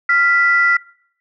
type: tone pair together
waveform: sine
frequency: 1389.6 / 1975.5 Hz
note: F6 / B6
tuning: -9 / 0 cents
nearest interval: tritone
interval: 609 cents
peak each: -13 dBFS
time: 0.09-0.77 s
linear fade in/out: 5 ms
effects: noise-tail reverb RT60 0.7 s tail -24 dB re dry + tanh soft clip ceiling -3 dBFS